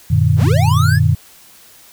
sine chord, Gb augmented, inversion none, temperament equal with one note detuned, 92.5 / 116.54 / 150.7 Hz, Gb2 / Bb2 / D3, 0 / 0 / +45 cents, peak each -14 dBFS, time 0.1-1.15 s, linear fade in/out 10 ms
square linear sweep, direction up, 40.82 to 1773 Hz, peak -19 dBFS, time 0.36-1 s, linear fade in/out 50 ms
effects white hiss -44 dBFS RMS until 1.92 s

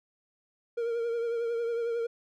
triangle tone with vibrato, 466.2 Hz, A#4, in tune, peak -26 dBFS, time 0.77-2.07 s, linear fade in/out 10 ms, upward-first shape triangle, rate 11 Hz, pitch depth 42 cents each way, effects none

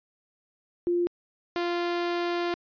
sine / sawtooth tone pair in turn, 349.2 / 347.4 Hz, F4 / F4, 0 / -9 cents, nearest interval unison, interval 9 cents, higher first, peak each -22 dBFS, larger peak neither, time 0.87-1.07 / 1.56-2.54 s, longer second, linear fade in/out 0 ms, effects resampled to 11025 Hz

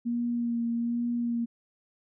sine tone with vibrato, 236 Hz, A#3, 22 cents sharp, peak -26 dBFS, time 0.05-1.46 s, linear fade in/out 20 ms, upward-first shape sine, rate 1.2 Hz, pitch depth 20 cents each way, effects none

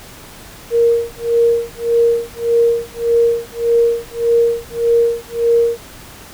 sine tone with tremolo, 467.3 Hz, A#4, 4 cents sharp, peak -8 dBFS, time 0.7-5.78 s, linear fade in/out 50 ms, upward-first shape sine, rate 1.7 Hz, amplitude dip 100%, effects pink hiss -37 dBFS RMS until 6.33 s

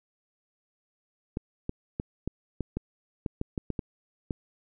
clicks, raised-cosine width 3 ms, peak -17 dBFS, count 12, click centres 1.371 / 1.694 / 1.999 / 2.276 / 2.607 / 2.77 / 3.262 / 3.414 / 3.578 / 3.703 / 3.792 / 4.308 s, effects none

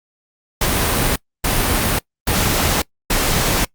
pink noise bursts, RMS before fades -17 dBFS, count 4, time 0.61-3.65 s, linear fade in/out 5 ms, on 550 ms, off 280 ms, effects noise-tail reverb RT60 0.1 s tail -24 dB re dry + Opus 48 kbps

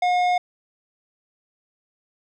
sine tone with tanh clipping, 719 Hz, F#5, 50 cents flat, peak -19 dBFS, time 0.02-0.38 s, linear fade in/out 5 ms, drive 12 dB, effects none

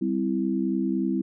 sine chord, C major, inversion second, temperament equal with one note detuned, 196 / 259.5 / 329.6 Hz, G3 / C4 / E4, 0 / -14 / 0 cents, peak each -27 dBFS, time 0.01-1.22 s, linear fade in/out 10 ms, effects none

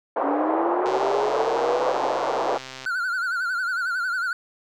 white band-pass noise, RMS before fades -24 dBFS, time 0.16-2.58 s, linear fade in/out 5 ms, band 410 to 940 Hz, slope 24 dB/octave
sine linear sweep, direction up, 277.2 to 523.3 Hz, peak -24 dBFS, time 0.22-1.98 s, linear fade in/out 50 ms
click train, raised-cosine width 0.2 ms, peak -19 dBFS, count 262, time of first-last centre 0.86-2.852 s, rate 131 Hz
triangle tone with vibrato, 1450 Hz, F#6, 35 cents flat, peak -21 dBFS, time 2.86-4.33 s, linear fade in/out 2 ms, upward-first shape sine, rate 11 Hz, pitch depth 96 cents each way
effects none

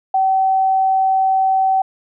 sine tone, 765 Hz, G5, 42 cents flat, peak -12 dBFS, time 0.14-1.82 s, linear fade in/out 5 ms, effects none

